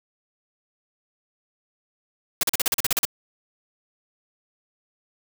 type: noise bursts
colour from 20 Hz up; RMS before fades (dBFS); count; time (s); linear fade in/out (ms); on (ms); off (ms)
white; -21; 11; 2.41-3.052; 2; 22; 40
effects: none